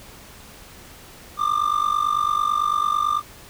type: tone with amplitude modulation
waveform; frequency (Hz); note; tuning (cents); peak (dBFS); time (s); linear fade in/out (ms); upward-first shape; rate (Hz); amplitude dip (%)
triangle; 1195; D6; +30; -13; 1.37-3.22; 50; sine; 49; 85
effects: pink hiss -44 dBFS RMS until 3.49 s